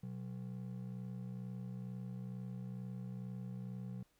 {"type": "ring-modulated tone", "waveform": "triangle", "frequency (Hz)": 155.3, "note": "D#3", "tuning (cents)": -3, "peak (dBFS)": -37, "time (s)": [0.03, 4.03], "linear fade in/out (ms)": 5, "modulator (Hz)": 31.1, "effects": ["pink hiss -75 dBFS RMS until 4.19 s"]}